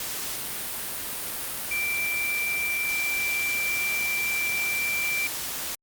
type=tone in noise; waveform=sine; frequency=2349 Hz; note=D7; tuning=in tune; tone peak=-25 dBFS; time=1.71-5.27 s; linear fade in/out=2 ms; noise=white; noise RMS=-32 dBFS; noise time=0-5.75 s; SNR=+4 dB; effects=Opus 48 kbps